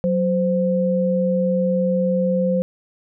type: tone pair together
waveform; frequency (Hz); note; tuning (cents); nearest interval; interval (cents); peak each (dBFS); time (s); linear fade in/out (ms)
sine; 185 / 518.4; F#3 / C5; 0 / -16; octave + tritone; 1784; -19; 0.04-2.62; 0
effects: none